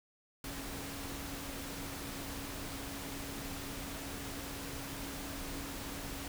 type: tone in noise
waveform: sine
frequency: 277.2 Hz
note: C#4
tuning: in tune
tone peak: -47 dBFS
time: 0.44-6.28 s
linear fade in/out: 2 ms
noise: pink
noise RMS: -43 dBFS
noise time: 0.44-6.28 s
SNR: -7 dB
effects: none